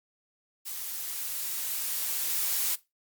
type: noise with level ramp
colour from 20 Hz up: blue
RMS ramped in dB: -37 to -27 dBFS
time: 0.65-2.76 s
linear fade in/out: 20 ms
effects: noise-tail reverb RT60 0.2 s tail -18 dB re dry + Opus 48 kbps